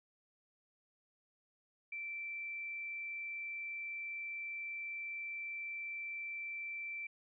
sine tone with frequency modulation, 2338 Hz, D7, 8 cents flat, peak -40 dBFS, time 1.92-7.07 s, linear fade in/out 5 ms, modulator 34.9 Hz, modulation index 0.27, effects none

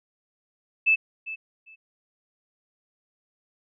sine tone with echo, 2626 Hz, E7, 7 cents flat, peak -16 dBFS, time 0.86-0.96 s, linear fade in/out 20 ms, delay 400 ms, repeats 2, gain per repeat -15 dB, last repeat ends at 1.76 s, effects none

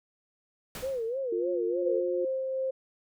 pink noise with exponential decay, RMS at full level -37 dBFS, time 0.75-1.19 s, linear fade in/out 1 ms, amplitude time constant 94 ms
sine tone with vibrato, 493.9 Hz, B4, in tune, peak -29 dBFS, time 0.82-2.01 s, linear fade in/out 20 ms, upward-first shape sine, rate 3.3 Hz, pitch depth 170 cents each way
sine tone with pitch glide, 353.4 to 358.5 Hz, F4 to F4, +21 to +45 cents, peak -29 dBFS, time 1.32-2.25 s, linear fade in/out 5 ms, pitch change +24 cents, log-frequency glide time 1.82-2.11 s
sine tone with tremolo, 527 Hz, C5, 12 cents sharp, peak -27 dBFS, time 1.82-2.71 s, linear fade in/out 10 ms, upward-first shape sine, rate 2.7 Hz, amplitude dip 25%
effects none

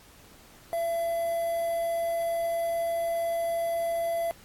triangle tone with quantisation, 673 Hz, E5, 36 cents sharp, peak -24 dBFS, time 0.73-4.31 s, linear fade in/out 0 ms, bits 7, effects pink hiss -54 dBFS RMS until 4.44 s + AAC 64 kbps

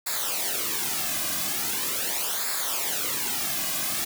white noise with flanger, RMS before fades -28 dBFS, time 0.06-4.05 s, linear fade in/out 10 ms, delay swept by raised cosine 0.33 to 2.23 ms, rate 0.41 Hz, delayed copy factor -0.75, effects none

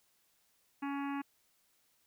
harmonic tone, 280.2 Hz, C#4, 19 cents sharp, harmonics 1 / 3 / 4 / 5 / 6 / 7 / 8 / 9 / 10, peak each -36 / -43 / -45 / -52 / -50 / -54 / -57 / -53 / -58 dBFS, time 0.82-1.22 s, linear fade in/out 10 ms, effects white hiss -73 dBFS RMS until 2.06 s

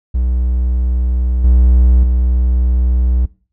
triangle tone with level steps, 61.8 Hz, B1, 2 cents sharp, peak -10 / -4 / -8 dBFS, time 0.14-3.26 s, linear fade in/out 10 ms, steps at 1.44 / 2.03 s, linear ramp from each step 2 ms, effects noise-tail reverb RT60 0.4 s tail -21 dB re dry

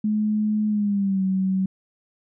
sine tone with pitch glide, 212.8 to 189.58 Hz, G#3 to F#3, +42 to +42 cents, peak -19 dBFS, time 0.04-1.66 s, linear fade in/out 5 ms, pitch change -200 cents, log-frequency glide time 0.68-1.23 s, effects none

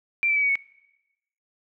sine tone with pitch steps, 2358 / 2322 / 2286 / 2250 / 2215 Hz, D7 / D7 / D7 / C#7 / C#7, +6 / -20 / -47 / +25 / -2 cents, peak -19 dBFS, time 0.23-0.555 s, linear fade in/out 0 ms, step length 65 ms, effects noise-tail reverb RT60 1.0 s tail -24 dB re dry

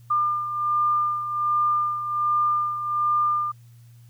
sine beating tone pair, 1200 / 1201.3 Hz, D6 / D6, +37 / +39 cents, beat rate 1.3 Hz, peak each -21 / -28 dBFS, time 0.1-3.52 s, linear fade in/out 10 ms, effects added 118 Hz sine -46 dBFS peak until 4.09 s + white hiss -63 dBFS RMS until 4.09 s

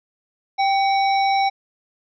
harmonic tone with a mistuned harmonic, 784 Hz, G5, in tune, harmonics 1 / 3 / 5 / 7, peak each -16 / -26 / -30 / -33 dBFS, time 0.58-1.5 s, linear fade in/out 20 ms, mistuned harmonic 3, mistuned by -75 cents, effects none

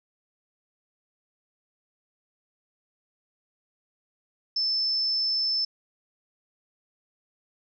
sine tone, 5274 Hz, E8, in tune, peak -23 dBFS, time 4.56-5.65 s, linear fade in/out 5 ms, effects none

